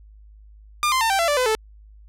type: tone with pitch steps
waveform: sawtooth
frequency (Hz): 1203 / 1041.2 / 901.2 / 780 / 675.2 / 584.4 / 505.8 / 437.8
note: D6 / C6 / A5 / G5 / E5 / D5 / B4 / A4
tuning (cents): +41 / -9 / +41 / -9 / +41 / -9 / +41 / -9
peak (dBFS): -14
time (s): 0.83-1.55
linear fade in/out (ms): 0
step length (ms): 90
effects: added 52 Hz sine -44 dBFS peak until 2.08 s + low-pass 12000 Hz 12 dB/octave